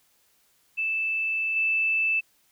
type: tone with level steps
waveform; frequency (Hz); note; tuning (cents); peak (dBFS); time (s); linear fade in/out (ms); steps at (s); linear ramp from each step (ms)
sine; 2637; E7; 0; -24 / -21; 0.77-2.21; 20; 1.56; 5
effects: white hiss -65 dBFS RMS until 2.51 s